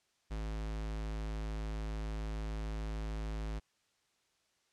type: tone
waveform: square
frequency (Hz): 53.4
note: G#1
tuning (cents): +49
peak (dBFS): -37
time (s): 0.3-3.6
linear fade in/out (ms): 20
effects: white hiss -75 dBFS RMS until 4.72 s + low-pass 7000 Hz 12 dB/octave